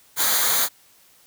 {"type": "noise with comb filter", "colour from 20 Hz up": "white", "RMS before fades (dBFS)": -20, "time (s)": [0.16, 0.69], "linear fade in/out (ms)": 50, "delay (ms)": 0.37, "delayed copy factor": -0.7, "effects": ["white hiss -55 dBFS RMS until 1.26 s"]}